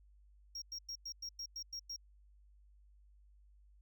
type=tone bursts; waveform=triangle; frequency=5588 Hz; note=F8; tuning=in tune; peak=-40 dBFS; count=9; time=0.55-1.963 s; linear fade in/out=5 ms; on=69 ms; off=99 ms; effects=added 50 Hz sine -61 dBFS peak until 3.81 s